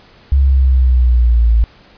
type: linear sweep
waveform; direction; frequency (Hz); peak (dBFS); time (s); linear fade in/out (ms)
sine; down; 69 to 55.3; -7; 0.32-1.64; 0
effects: pink hiss -45 dBFS RMS until 1.97 s + resampled to 11025 Hz